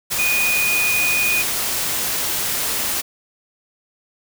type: tone in noise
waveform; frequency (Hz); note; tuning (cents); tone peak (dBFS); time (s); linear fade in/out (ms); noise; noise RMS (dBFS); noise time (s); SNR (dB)
sine; 2470; D#7; -13; -17; 0.18-1.43; 20; white; -22; 0.1-3.02; +2
effects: none